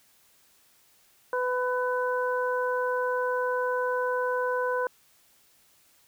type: harmonic tone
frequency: 500 Hz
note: B4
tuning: 21 cents sharp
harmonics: 1 / 2 / 3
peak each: -27 / -30 / -32 dBFS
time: 1.33-4.87 s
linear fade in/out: 2 ms
effects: white hiss -62 dBFS RMS until 6.07 s